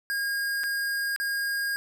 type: tone with dropouts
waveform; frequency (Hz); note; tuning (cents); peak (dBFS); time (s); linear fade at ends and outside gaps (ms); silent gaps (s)
square; 1625; G#6; -38; -27; 0.1-1.76; 0; 0.635-0.639 / 1.162-1.2
effects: none

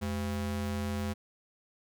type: ring-modulated tone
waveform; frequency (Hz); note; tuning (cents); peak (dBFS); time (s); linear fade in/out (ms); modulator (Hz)
square; 149.5; D3; +31; -29; 0.01-1.14; 20; 63.1
effects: none

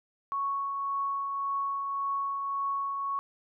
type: tone with tremolo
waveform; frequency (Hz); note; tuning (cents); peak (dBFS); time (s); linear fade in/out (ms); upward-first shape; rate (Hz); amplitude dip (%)
sine; 1108.7; C#6; 0; -27; 0.32-3.19; 0; triangle; 1.8; 35
effects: none

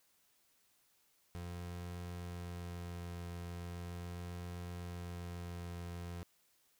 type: tone with vibrato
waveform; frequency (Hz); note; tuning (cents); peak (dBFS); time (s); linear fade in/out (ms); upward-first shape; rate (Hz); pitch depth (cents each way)
30% pulse; 87.31; F2; 0; -40; 1.35-6.23; 0; triangle; 0.39; 14
effects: white hiss -73 dBFS RMS until 6.79 s

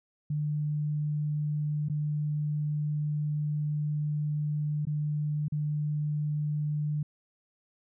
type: tone with dropouts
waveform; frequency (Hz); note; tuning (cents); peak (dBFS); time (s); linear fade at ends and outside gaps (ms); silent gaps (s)
sine; 149.5; D3; +31; -27; 0.3-7.03; 5; 1.886-1.897 / 4.853-4.869 / 5.483-5.521
effects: none

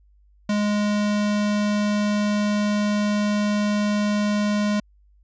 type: tone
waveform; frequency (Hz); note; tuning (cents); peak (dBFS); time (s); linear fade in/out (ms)
square; 207.7; G#3; 0; -20; 0.49-4.8; 5
effects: added 50 Hz sine -53 dBFS peak until 5.23 s + resampled to 16000 Hz

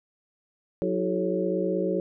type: tone cluster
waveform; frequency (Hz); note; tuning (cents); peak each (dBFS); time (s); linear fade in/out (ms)
sine; 183.2 / 327.4 / 377 / 432.8 / 550; F#3 / E4 / F#4 / A4 / C#5; -17 / -12 / +32 / -29 / -14; -30; 0.82-2; 0
effects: none

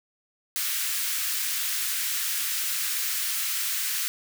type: high-pass noise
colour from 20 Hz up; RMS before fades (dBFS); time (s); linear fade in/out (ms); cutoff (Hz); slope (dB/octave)
white; -28; 0.56-4.08; 0; 1400; 24
effects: none

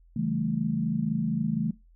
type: chord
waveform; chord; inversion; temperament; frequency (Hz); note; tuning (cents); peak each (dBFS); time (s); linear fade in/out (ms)
sine; A dominant seventh; first; equal; 138.59 / 164.81 / 196 / 220; C#3 / E3 / G3 / A3; 0 / 0 / 0 / 0; -33 / -30 / -34 / -28; 0.16-1.71; 5
effects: noise-tail reverb RT60 0.2 s tail -19 dB re dry + added 42 Hz sine -54 dBFS peak until 1.95 s

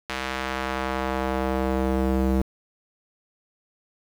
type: tone with band-pass filter sweep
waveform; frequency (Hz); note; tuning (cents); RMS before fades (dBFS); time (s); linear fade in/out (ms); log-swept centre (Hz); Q
square; 65.41; C2; 0; -25; 0.09-2.42; 5; 2300 to 270; 0.75
effects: 7-bit

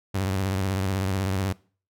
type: tone with vibrato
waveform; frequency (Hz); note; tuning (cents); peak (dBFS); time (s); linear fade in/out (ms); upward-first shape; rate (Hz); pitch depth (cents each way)
sawtooth; 95.7; G2; -41; -20; 0.14-1.53; 10; square; 16; 75
effects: noise-tail reverb RT60 0.4 s tail -22 dB re dry

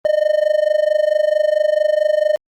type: tone with amplitude modulation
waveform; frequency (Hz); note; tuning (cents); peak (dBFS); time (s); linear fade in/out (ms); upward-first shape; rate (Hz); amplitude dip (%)
triangle; 609; D#5; -37; -7; 0.05-2.36; 0; sine; 24.5; 90
effects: Opus 32 kbps

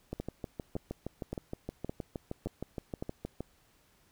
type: two click trains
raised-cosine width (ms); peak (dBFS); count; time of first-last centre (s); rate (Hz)
2; -22 / -23; 6 / 22; 0.2-3.025 / 0.13-3.406; 1.77 / 6.41
effects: pink hiss -67 dBFS RMS until 4.11 s

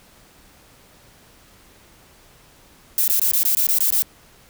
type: noise bursts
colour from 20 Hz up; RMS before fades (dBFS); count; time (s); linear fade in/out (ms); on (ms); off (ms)
violet; -18; 9; 2.98-4.022; 0; 98; 20
effects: pink hiss -51 dBFS RMS until 4.49 s

